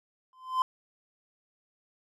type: tone with exponential growth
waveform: triangle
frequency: 1031 Hz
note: C6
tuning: 26 cents flat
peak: -18 dBFS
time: 0.33-0.62 s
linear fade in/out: 1 ms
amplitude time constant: 62 ms
effects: none